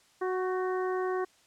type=harmonic tone with a mistuned harmonic; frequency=370 Hz; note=F#4; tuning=in tune; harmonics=1 / 2 / 3 / 4 / 5; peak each=-29 / -37 / -37 / -43 / -44 dBFS; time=0.21-1.25 s; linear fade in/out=10 ms; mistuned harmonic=4; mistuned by=+37 cents; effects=white hiss -63 dBFS RMS until 1.46 s + low-pass 8000 Hz 12 dB/octave